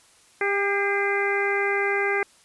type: harmonic tone with a mistuned harmonic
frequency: 399.9 Hz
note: G4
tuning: 35 cents sharp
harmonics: 1 / 2 / 3 / 4 / 5 / 6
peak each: -25 / -30 / -33 / -28 / -26 / -34 dBFS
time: 0.41-2.23 s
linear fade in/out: 2 ms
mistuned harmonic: 5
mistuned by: +45 cents
effects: white hiss -56 dBFS RMS until 2.44 s + resampled to 24000 Hz